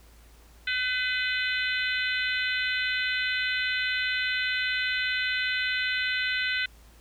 harmonic tone, 505 Hz, B4, 39 cents sharp, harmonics 3 / 4 / 5 / 6 / 7 / 8, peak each -29 / -31 / -33 / -35 / -36 / -37 dBFS, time 0.67-6.66 s, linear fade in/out 5 ms, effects added 56 Hz sine -52 dBFS peak until 7 s + pink hiss -58 dBFS RMS until 7 s

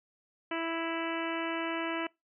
harmonic tone, 330.1 Hz, E4, 2 cents sharp, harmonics 1 / 2 / 3 / 4 / 5 / 6 / 7 / 8 / 9, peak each -35 / -38 / -40 / -41 / -42 / -43 / -43 / -44 / -45 dBFS, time 0.51-2.07 s, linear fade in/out 5 ms, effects noise-tail reverb RT60 0.2 s tail -24 dB re dry

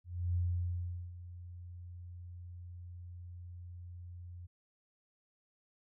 sine tone with ADSR envelope, 88 Hz, F2, 14 cents sharp, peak -29 dBFS, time 0.04-4.47 s, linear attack 310 ms, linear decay 770 ms, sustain -16 dB, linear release 16 ms, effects none

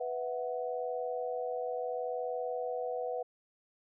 sine chord, B suspended fourth, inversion none, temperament equal, 493.9 / 659.3 / 740 Hz, B4 / E5 / F#5, 0 / 0 / 0 cents, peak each -35 / -40 / -39 dBFS, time 0-3.23 s, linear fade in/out 10 ms, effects none

